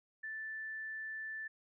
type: tone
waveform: sine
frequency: 1760 Hz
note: A6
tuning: in tune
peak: -40 dBFS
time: 0.23-1.48 s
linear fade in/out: 10 ms
effects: none